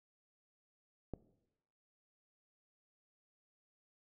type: click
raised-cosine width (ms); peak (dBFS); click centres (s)
2; -27; 1.137
effects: noise-tail reverb RT60 0.9 s tail -18 dB re dry